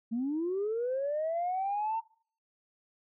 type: linear sweep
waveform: sine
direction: up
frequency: 220 to 913 Hz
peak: -28 dBFS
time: 0.11-2.01 s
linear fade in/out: 20 ms
effects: noise-tail reverb RT60 0.5 s tail -22 dB re dry + tanh soft clip ceiling -25 dBFS